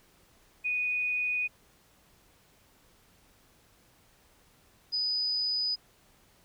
sine tone pair in turn, 2478 / 4979 Hz, D#7 / D#8, -8 / 0 cents, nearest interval octave, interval 1208 cents, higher second, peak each -27 dBFS, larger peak neither, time 0.64-1.48 / 4.92-5.76 s, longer neither, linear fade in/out 20 ms, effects pink hiss -63 dBFS RMS until 6.44 s

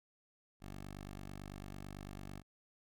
10% pulse tone, 49 Hz, G1, in tune, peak -38 dBFS, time 0.6-2.43 s, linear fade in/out 50 ms, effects none

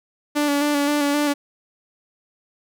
sawtooth tone with vibrato, 290 Hz, D4, 22 cents flat, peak -14 dBFS, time 0.35-1.34 s, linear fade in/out 20 ms, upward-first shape square, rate 3.8 Hz, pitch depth 25 cents each way, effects none

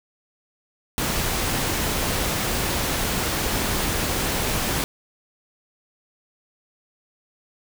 pink noise, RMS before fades -24 dBFS, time 0.98-4.84 s, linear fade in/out 0 ms, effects none

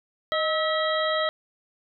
harmonic tone with a mistuned harmonic, 646 Hz, E5, 35 cents flat, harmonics 1 / 2 / 3 / 5 / 6, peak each -25 / -28 / -30 / -32 / -33 dBFS, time 0.32-1.29 s, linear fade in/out 0 ms, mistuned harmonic 1, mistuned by -62 cents, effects none

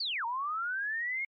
sine linear two-way sweep, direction down then up, 4699 to 899 to 2180 Hz, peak -31 dBFS, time 0-1.25 s, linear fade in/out 5 ms, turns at 0.25 s, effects AAC 32 kbps

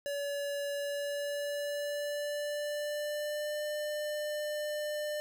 square tone with pitch glide, 570 to 598.7 Hz, C#5 to D5, +48 to +33 cents, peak -34 dBFS, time 0.06-5.2 s, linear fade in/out 0 ms, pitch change +85 cents, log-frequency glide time 0.73-3.63 s, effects none

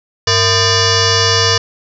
sine tone with frequency modulation, 2344 Hz, D7, 4 cents flat, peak -9 dBFS, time 0.27-1.58 s, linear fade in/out 5 ms, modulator 561 Hz, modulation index 5.9, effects none

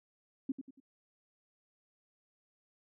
sine tone with echo, 268.2 Hz, C4, 43 cents sharp, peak -30 dBFS, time 0.49-0.52 s, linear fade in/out 5 ms, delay 94 ms, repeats 3, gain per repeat -9 dB, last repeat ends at 0.802 s, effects none

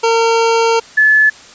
25% pulse / sine tone pair in turn, 457.4 / 1726.9 Hz, A#4 / A6, -33 / -33 cents, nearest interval octave + major seventh, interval 2300 cents, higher second, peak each -6 dBFS, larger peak neither, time 0.03-0.8 / 0.97-1.3 s, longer first, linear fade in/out 10 ms, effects white hiss -38 dBFS RMS until 1.54 s + resampled to 16000 Hz

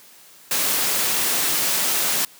white noise, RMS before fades -21 dBFS, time 0.51-2.25 s, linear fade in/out 2 ms, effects white hiss -48 dBFS RMS until 2.39 s + high-pass 150 Hz 12 dB/octave

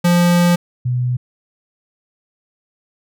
square / sine tone pair in turn, 174.61 / 124.33 Hz, F3 / B2, 0 / +12 cents, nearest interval tritone, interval 588 cents, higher first, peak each -11 / -15 dBFS, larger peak first, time 0.04-0.56 / 0.85-1.17 s, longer first, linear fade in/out 10 ms, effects none

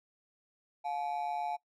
triangle ring-modulated tone, 784 Hz, G5, in tune, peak -28 dBFS, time 0.84-1.57 s, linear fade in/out 20 ms, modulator 73.7 Hz, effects noise-tail reverb RT60 0.1 s tail -21 dB re dry

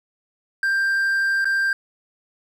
triangle tone with dropouts, 1583 Hz, G6, 17 cents sharp, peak -16 dBFS, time 0.63-1.73 s, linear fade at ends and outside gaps 2 ms, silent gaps 1.445-1.454 s, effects none

